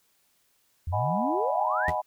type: exponential sweep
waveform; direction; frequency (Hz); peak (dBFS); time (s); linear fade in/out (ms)
sine; up; 78.1 to 1986; -27; 0.87-1.9; 5
type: chord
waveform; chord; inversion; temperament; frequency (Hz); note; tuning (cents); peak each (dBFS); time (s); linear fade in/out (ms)
sine; G# minor seventh; second; equal; 622.3 / 740 / 830.6 / 987.8; D#5 / F#5 / G#5 / B5; 0 / 0 / 0 / 0; -31; 0.92-2.02; 20
type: tone with exponential decay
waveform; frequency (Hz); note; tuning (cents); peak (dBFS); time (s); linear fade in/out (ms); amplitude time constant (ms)
30% pulse; 82.41; E2; 0; -23; 1.88-1.96; 5; 17
effects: white hiss -68 dBFS RMS until 2.06 s